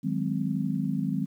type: chord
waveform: sine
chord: Ab dominant seventh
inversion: second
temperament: just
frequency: 155.74 / 186.89 / 207.7 / 259.6 Hz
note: Eb3 / Gb3 / Ab3 / C4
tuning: +2 / +18 / 0 / -13 cents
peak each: -31 dBFS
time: 0.03-1.26 s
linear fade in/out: 20 ms
effects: 10-bit